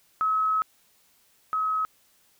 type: tone pair in turn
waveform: sine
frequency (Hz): 1284 / 1278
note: E6 / D#6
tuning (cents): -46 / +46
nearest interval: unison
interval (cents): 8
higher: first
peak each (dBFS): -21 / -23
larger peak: first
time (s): 0.21-0.62 / 1.53-1.85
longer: first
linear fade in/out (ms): 0
effects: white hiss -63 dBFS RMS until 2.39 s